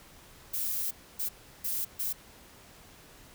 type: noise bursts at uneven times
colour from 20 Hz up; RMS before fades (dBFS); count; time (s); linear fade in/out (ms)
violet; -32; 4; 0.53-0.91 / 1.19-1.29 / 1.64-1.85 / 1.99-2.13; 10
effects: pink hiss -54 dBFS RMS until 3.34 s